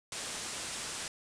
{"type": "low-pass noise", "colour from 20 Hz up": "white", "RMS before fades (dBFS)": -40, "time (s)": [0.12, 1.08], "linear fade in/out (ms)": 2, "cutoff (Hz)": 9400, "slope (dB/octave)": 48, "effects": []}